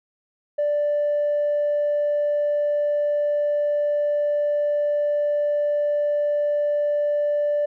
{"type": "tone with tanh clipping", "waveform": "triangle", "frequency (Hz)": 587.3, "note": "D5", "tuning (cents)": 0, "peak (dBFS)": -19, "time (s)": [0.58, 7.66], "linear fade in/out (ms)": 10, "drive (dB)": 5, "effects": []}